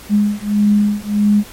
sine beating tone pair, 206.4 / 208 Hz, G#3 / G#3, -10 / +3 cents, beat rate 1.6 Hz, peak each -14 dBFS, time 0.09-1.44 s, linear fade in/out 50 ms, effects pink hiss -37 dBFS RMS until 1.52 s + MP3 64 kbps

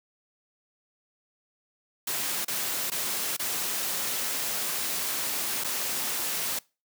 white noise with dropouts, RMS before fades -30 dBFS, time 2.07-6.59 s, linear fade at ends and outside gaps 5 ms, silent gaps 2.448-2.48 / 2.902-2.917 / 3.367-3.394 / 5.639-5.644 s, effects noise-tail reverb RT60 0.3 s tail -24 dB re dry + high-pass 150 Hz 12 dB/octave

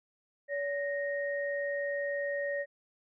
sine tone pair together, 569.1 / 1863 Hz, C#5 / A#6, +45 / -2 cents, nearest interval octave + major sixth, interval 2053 cents, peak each -32 / -36 dBFS, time 0.48-2.66 s, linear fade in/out 50 ms, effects none

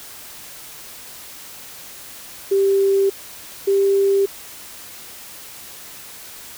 sine tone pair in turn, 392 / 394.1 Hz, G4 / G4, 0 / +9 cents, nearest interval unison, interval 9 cents, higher second, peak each -13 dBFS, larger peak neither, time 2.51-3.1 / 3.67-4.26 s, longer neither, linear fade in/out 10 ms, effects white hiss -38 dBFS RMS until 6.57 s

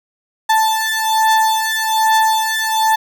35% pulse beating tone pair, 880 / 881.2 Hz, A5 / A5, 0 / +2 cents, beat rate 1.2 Hz, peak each -14 dBFS, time 0.49-2.96 s, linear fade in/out 10 ms, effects none

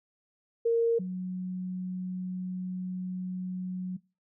sine tone pair in turn, 462.6 / 183.58 Hz, A#4 / F#3, -13 / -13 cents, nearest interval octave + major third, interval 1600 cents, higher first, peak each -22 / -31 dBFS, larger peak first, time 0.65-0.99 / 0.99-3.97 s, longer second, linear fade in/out 10 ms, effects noise-tail reverb RT60 0.3 s tail -22 dB re dry

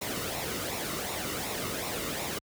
pink noise with flanger, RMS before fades -34 dBFS, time 0.01-2.39 s, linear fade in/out 10 ms, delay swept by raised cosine 0.63 to 1.25 ms, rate 2.7 Hz, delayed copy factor -0.55, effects high-pass 60 Hz 12 dB/octave

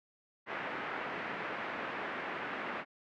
white low-pass noise, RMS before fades -39 dBFS, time 0.46-2.85 s, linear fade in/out 50 ms, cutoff 2100 Hz, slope 24 dB/octave, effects high-pass 200 Hz 12 dB/octave

